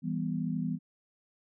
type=chord; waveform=sine; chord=E minor; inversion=none; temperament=just; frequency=164.81 / 197.78 / 247.2 Hz; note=E3 / G3 / B3; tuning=0 / +16 / +2 cents; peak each=-33 / -35 / -34 dBFS; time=0.02-0.79 s; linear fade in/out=50 ms; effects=none